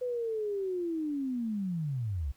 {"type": "linear sweep", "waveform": "sine", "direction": "down", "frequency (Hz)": [505, 61.2], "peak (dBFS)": -30, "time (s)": [0.01, 2.32], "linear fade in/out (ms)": 10, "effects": ["pink hiss -65 dBFS RMS until 2.36 s"]}